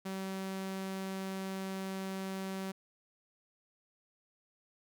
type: tone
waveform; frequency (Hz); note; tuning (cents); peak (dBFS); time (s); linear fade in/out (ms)
sawtooth; 191.4; G3; -41; -33; 0.05-2.72; 10
effects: none